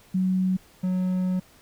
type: tone pair in turn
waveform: sine / triangle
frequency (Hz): 186.2 / 184.06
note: F#3 / F#3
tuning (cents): +11 / -9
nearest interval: unison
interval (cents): 20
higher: first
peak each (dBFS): -20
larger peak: neither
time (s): 0.14-0.57 / 0.83-1.4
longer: second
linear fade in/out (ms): 10
effects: pink hiss -55 dBFS RMS until 1.61 s